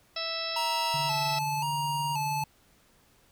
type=harmonic tone; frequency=658 Hz; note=E5; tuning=3 cents flat; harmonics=1 / 2 / 3 / 4 / 5 / 6 / 7 / 8; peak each=-38 / -40 / -43 / -39 / -43 / -37 / -45 / -35 dBFS; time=0.16-1.39 s; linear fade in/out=5 ms
type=tone with vibrato; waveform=square; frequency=904 Hz; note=A5; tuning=47 cents sharp; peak=-29 dBFS; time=0.56-2.44 s; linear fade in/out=5 ms; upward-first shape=square; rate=0.94 Hz; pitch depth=69 cents each way
type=tone with tremolo; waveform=sine; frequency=145.7 Hz; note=D3; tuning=13 cents flat; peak=-33 dBFS; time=0.94-2.44 s; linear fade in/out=0 ms; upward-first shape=sine; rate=19 Hz; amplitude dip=40%
effects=pink hiss -63 dBFS RMS until 3.31 s